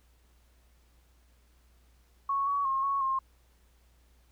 sine tone with pitch steps, 1106 / 1127 / 1074 / 1107 / 1066 Hz, C#6 / C#6 / C6 / C#6 / C6, -4 / +28 / +45 / -3 / +32 cents, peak -26 dBFS, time 2.29-3.19 s, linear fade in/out 5 ms, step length 180 ms, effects added 60 Hz sine -61 dBFS peak until 4.31 s + pink hiss -69 dBFS RMS until 4.31 s

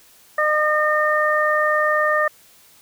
harmonic tone, 608 Hz, D#5, 40 cents flat, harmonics 1 / 2 / 3, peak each -20 / -20 / -20 dBFS, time 0.38-2.28 s, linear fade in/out 5 ms, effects white hiss -51 dBFS RMS until 2.81 s

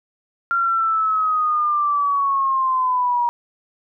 sine linear sweep, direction down, 1385 to 950 Hz, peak -16 dBFS, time 0.51-3.29 s, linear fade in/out 0 ms, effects none

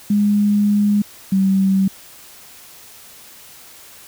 sine tone pair in turn, 206 / 192.62 Hz, G#3 / G3, -14 / -30 cents, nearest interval minor second, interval 116 cents, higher first, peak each -12 dBFS, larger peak neither, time 0.1-1.02 / 1.32-1.88 s, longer first, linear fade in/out 5 ms, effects white hiss -42 dBFS RMS until 4.07 s

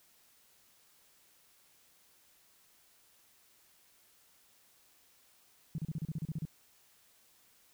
sine tone bursts, 157.4 Hz, D#3, 20 cents sharp, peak -33 dBFS, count 11, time 5.75-6.453 s, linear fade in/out 2 ms, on 33 ms, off 34 ms, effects white hiss -66 dBFS RMS until 7.73 s

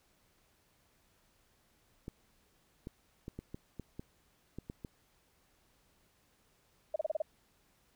clicks, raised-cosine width 3 ms, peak -29 dBFS, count 10, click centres 2.081 / 2.871 / 3.281 / 3.39 / 3.545 / 3.797 / 3.995 / 4.586 / 4.699 / 4.848 s
sine tone bursts, 622.3 Hz, D#5, in tune, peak -29 dBFS, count 6, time 6.94-7.22 s, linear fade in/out 5 ms, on 20 ms, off 32 ms
effects pink hiss -71 dBFS RMS until 7.95 s

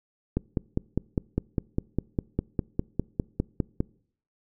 click train, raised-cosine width 3 ms, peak -11 dBFS, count 18, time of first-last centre 0.37-3.804 s, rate 4.95 Hz, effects noise-tail reverb RT60 0.6 s tail -25 dB re dry

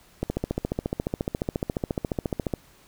click train, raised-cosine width 2 ms, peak -12 dBFS, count 34, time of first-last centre 0.23-2.538 s, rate 14.3 Hz, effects pink hiss -56 dBFS RMS until 2.87 s

